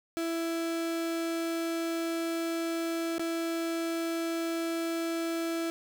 35% pulse tone with dropouts, 331.6 Hz, E4, 10 cents sharp, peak -28 dBFS, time 0.17-5.7 s, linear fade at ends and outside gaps 0 ms, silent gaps 3.182-3.195 s, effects none

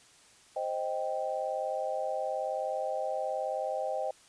sine chord, C minor, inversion none, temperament equal, 523.3 / 622.3 / 784 Hz, C5 / Eb5 / G5, 0 / 0 / 0 cents, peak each -35 / -34 / -35 dBFS, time 0.56-4.11 s, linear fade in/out 5 ms, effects white hiss -59 dBFS RMS until 4.28 s + resampled to 22050 Hz

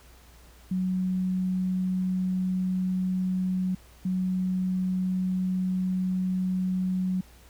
sine tone pair in turn, 185 / 185 Hz, F#3 / F#3, 0 / 0 cents, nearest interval unison, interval 0 cents, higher neither, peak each -24 dBFS, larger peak neither, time 0.71-3.75 / 4.05-7.21 s, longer second, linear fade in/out 5 ms, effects added 60 Hz sine -52 dBFS peak until 7.49 s + pink hiss -56 dBFS RMS until 7.49 s

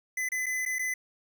square tone with dropouts, 2018 Hz, B6, 37 cents sharp, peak -29 dBFS, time 0.17-0.94 s, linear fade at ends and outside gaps 5 ms, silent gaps 0.289-0.318 / 0.46-0.464 / 0.653-0.66 / 0.786-0.792 s, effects none

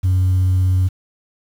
sine tone with vibrato, 92.5 Hz, F#2, in tune, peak -10 dBFS, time 0.03-0.89 s, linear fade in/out 20 ms, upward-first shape triangle, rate 16 Hz, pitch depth 10 cents each way, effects tanh soft clip ceiling -11 dBFS + 7-bit

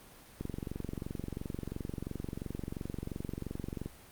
click train, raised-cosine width 3 ms, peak -24 dBFS, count 80, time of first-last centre 0.41-3.86 s, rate 22.9 Hz, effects pink hiss -55 dBFS RMS until 4.11 s + Opus 32 kbps

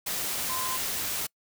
sine tone in noise, 1030 Hz, C6, 28 cents flat, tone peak -33 dBFS, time 0.49-0.77 s, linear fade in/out 10 ms, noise white, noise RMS -31 dBFS, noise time 0.06-1.27 s, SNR -5 dB, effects noise-tail reverb RT60 0.1 s tail -26 dB re dry

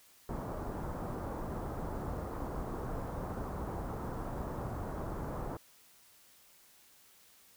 pink low-pass noise, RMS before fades -39 dBFS, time 0.29-5.57 s, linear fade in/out 2 ms, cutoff 1200 Hz, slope 24 dB/octave, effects white hiss -62 dBFS RMS until 7.56 s

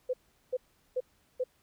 sine tone bursts, 507 Hz, B4, 45 cents sharp, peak -27 dBFS, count 4, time 0.09-1.44 s, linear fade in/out 10 ms, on 45 ms, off 390 ms, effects pink hiss -69 dBFS RMS until 1.62 s

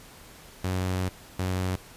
sawtooth tone pair in turn, 92.5 / 92.5 Hz, F#2 / F#2, 0 / 0 cents, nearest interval unison, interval 0 cents, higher neither, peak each -22 dBFS, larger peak neither, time 0.64-1.09 / 1.39-1.76 s, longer first, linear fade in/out 5 ms, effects pink hiss -49 dBFS RMS until 1.96 s + resampled to 32000 Hz

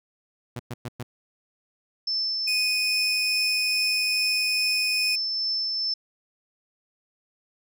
sawtooth tone bursts, 121.6 Hz, B2, 26 cents flat, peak -27 dBFS, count 4, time 0.56-1.03 s, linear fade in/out 5 ms, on 35 ms, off 110 ms
sine tone with tremolo, 5290 Hz, E8, 5 cents sharp, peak -23 dBFS, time 2.07-5.94 s, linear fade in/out 5 ms, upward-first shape triangle, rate 2.4 Hz, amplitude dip 25%
40% pulse tone, 2489 Hz, D#7, in tune, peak -24 dBFS, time 2.47-5.16 s, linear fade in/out 10 ms
effects none

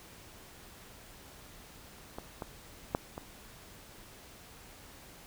clicks, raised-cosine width 1 ms, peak -25 / -23 / -14 / -25 dBFS, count 4, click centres 2.185 / 2.422 / 2.949 / 3.179 s, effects pink hiss -53 dBFS RMS until 5.26 s

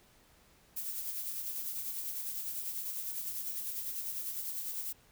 violet noise with tremolo, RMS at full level -37 dBFS, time 0.76-4.93 s, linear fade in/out 10 ms, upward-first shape sine, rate 10 Hz, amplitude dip 40%, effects pink hiss -64 dBFS RMS until 5.11 s

